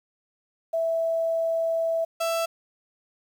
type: tone pair in turn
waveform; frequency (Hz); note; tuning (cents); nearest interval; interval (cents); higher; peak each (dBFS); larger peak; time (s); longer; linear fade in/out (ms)
sine / 35% pulse; 658 / 663.3; E5 / E5; -3 / +11; unison; 14; second; -22; neither; 0.73-2.05 / 2.2-2.46; first; 10
effects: 9-bit